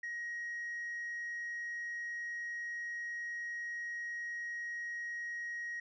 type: tone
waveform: sine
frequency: 1889 Hz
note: A#6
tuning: 22 cents sharp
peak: -36 dBFS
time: 0.03-5.8 s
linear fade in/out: 5 ms
effects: tanh soft clip ceiling -36 dBFS

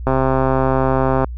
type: click train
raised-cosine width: 1 ms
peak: -3 dBFS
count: 156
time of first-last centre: 0.07-1.244 s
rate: 132 Hz
effects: added 60 Hz sine -25 dBFS peak until 1.37 s

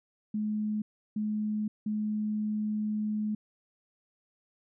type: tone bursts at uneven times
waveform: sine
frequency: 212.6 Hz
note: G#3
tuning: 41 cents sharp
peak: -28 dBFS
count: 3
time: 0.34-0.82 / 1.16-1.68 / 1.86-3.35 s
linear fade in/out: 5 ms
effects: none

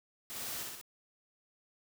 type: noise with echo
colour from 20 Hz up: white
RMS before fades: -43 dBFS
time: 0.3-0.63 s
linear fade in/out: 0 ms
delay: 61 ms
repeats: 3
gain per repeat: -2 dB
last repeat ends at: 0.813 s
effects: none

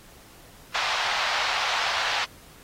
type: band-pass noise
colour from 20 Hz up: pink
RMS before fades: -27 dBFS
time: 0.74-2.25 s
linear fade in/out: 10 ms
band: 750 to 4900 Hz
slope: 24 dB/octave
effects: pink hiss -51 dBFS RMS until 2.63 s + AAC 48 kbps

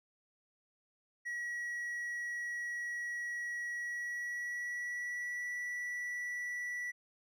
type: tone with pitch glide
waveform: triangle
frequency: 1919 to 1954.8 Hz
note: A#6 to B6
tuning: +50 to -18 cents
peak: -35 dBFS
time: 1.25-6.92 s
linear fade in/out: 20 ms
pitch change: +32 cents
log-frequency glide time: 3.71-5.53 s
effects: none

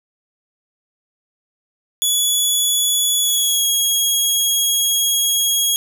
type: tone with pitch glide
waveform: 15% pulse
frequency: 3406 to 3303 Hz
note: G#7 to G#7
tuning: +43 to -10 cents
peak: -8 dBFS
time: 2.02-5.76 s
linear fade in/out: 0 ms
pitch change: -53 cents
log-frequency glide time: 3.19-3.67 s
effects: 8-bit

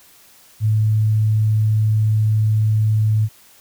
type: tone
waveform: sine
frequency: 108.2 Hz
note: A2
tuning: 29 cents flat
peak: -13 dBFS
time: 0.6-3.29 s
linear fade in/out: 50 ms
effects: white hiss -49 dBFS RMS until 3.6 s

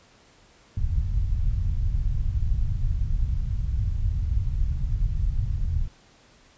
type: low-pass noise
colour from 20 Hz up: pink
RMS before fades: -24 dBFS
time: 0.77-5.88 s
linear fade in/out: 2 ms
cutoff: 110 Hz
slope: 24 dB/octave
effects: pink hiss -56 dBFS RMS until 6.57 s + resampled to 16000 Hz

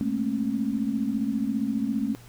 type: tone cluster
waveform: sine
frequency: 213.3 / 228.1 / 271.1 Hz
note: G#3 / A#3 / C#4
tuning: +46 / -37 / -38 cents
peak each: -28 / -29 / -28 dBFS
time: 0.01-2.15 s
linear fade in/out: 0 ms
effects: added 119 Hz sine -47 dBFS peak until 2.28 s + pink hiss -52 dBFS RMS until 2.28 s

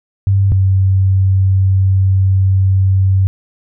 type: tone pair in turn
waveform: sine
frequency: 98 / 95.6 Hz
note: G2 / G2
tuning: 0 / -43 cents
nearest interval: unison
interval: 43 cents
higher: first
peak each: -8 / -8 dBFS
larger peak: neither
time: 0.27-0.52 / 0.52-3.27 s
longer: second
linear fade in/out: 0 ms
effects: none

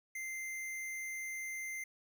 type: tone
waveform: square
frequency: 2085 Hz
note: C7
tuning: 7 cents flat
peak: -40 dBFS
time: 0.15-1.84 s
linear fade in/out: 5 ms
effects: none

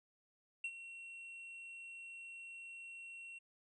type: tone with ADSR envelope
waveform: triangle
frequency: 2727 Hz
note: F7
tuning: 42 cents flat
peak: -35 dBFS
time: 0.64-3.39 s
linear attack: 4 ms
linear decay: 59 ms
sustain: -12 dB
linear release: 13 ms
effects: resampled to 24000 Hz

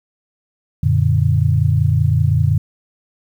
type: chord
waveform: sine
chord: Gb augmented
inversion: none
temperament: equal with one note detuned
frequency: 91.17 / 116.54 / 146.83 Hz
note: Gb2 / Bb2 / D3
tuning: -25 / 0 / 0 cents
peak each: -16 dBFS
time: 0.83-2.58 s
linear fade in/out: 5 ms
effects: 8-bit

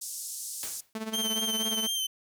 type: band-pass noise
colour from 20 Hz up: white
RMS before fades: -38 dBFS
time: 0.01-0.81 s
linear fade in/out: 10 ms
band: 5500 to 11000 Hz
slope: 24 dB/octave
type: noise with exponential decay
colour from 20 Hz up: white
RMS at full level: -35 dBFS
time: 0.63-0.93 s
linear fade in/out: 0 ms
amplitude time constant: 65 ms
type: tone with tremolo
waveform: sawtooth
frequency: 220 Hz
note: A3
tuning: in tune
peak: -27 dBFS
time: 0.95-1.87 s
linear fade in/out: 2 ms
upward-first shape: sine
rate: 17 Hz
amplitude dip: 70%
type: tone with vibrato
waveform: sawtooth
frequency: 3125 Hz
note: G7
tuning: 6 cents flat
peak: -25 dBFS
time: 1.13-2.07 s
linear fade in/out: 10 ms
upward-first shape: sine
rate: 4.1 Hz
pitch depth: 33 cents each way
effects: none

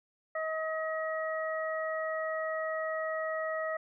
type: harmonic tone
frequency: 635 Hz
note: D#5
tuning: 35 cents sharp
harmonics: 1 / 2 / 3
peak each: -33 / -38 / -38 dBFS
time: 0.35-3.77 s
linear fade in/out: 5 ms
effects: none

